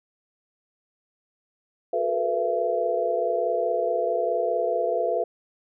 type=tone cluster; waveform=sine; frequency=365.7 / 435.7 / 472.1 / 496.8 / 674 Hz; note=F#4 / A4 / A#4 / B4 / E5; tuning=-20 / -17 / +22 / +10 / +38 cents; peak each=-32 / -29 / -33 / -27 / -25 dBFS; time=1.93-5.24 s; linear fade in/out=5 ms; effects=none